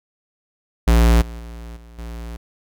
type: tone with level steps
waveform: square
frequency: 57.7 Hz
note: A#1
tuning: 17 cents flat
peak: -11 / -31 / -33 / -41 / -30 dBFS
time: 0.87-2.37 s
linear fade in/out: 10 ms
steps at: 1.21 / 1.39 / 1.76 / 1.98 s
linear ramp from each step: 10 ms
effects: none